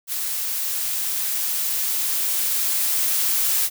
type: noise with level ramp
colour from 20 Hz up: blue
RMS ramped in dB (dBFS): -26 to -20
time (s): 0.07-3.7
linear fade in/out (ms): 50
effects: none